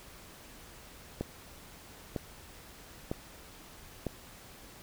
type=click train; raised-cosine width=2 ms; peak=-19 dBFS; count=4; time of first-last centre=1.21-4.067 s; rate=1.05 Hz; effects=pink hiss -52 dBFS RMS until 4.82 s